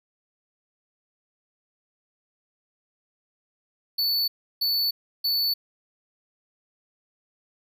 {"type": "tone bursts", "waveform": "square", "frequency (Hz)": 4471, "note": "C#8", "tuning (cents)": 14, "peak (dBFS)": -22, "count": 3, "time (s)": [3.98, 5.54], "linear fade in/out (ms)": 10, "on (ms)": 300, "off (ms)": 330, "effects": []}